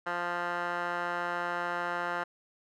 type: tone with band-pass filter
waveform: 15% pulse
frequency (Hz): 174.61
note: F3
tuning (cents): 0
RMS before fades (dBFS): -33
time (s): 0.06-2.24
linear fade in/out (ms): 10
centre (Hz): 1200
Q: 8.4
effects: none